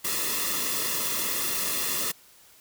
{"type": "noise with comb filter", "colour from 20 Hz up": "white", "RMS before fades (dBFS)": -28, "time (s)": [0.04, 2.12], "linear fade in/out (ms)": 10, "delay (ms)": 1.3, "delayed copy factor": -0.75, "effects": ["white hiss -55 dBFS RMS until 2.6 s"]}